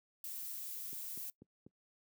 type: noise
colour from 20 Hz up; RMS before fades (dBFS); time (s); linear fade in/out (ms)
violet; -44; 0.24-1.3; 2
type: click train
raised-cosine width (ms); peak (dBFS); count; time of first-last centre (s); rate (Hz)
3; -39; 4; 0.93-1.665; 4.08
effects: noise-tail reverb RT60 0.1 s tail -21 dB re dry + high-pass 150 Hz 12 dB/octave